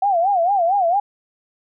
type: tone with vibrato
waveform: sine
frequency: 738 Hz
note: F#5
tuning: 5 cents flat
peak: -14 dBFS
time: 0.02-1 s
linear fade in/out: 5 ms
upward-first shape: sine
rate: 4.4 Hz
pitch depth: 180 cents each way
effects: none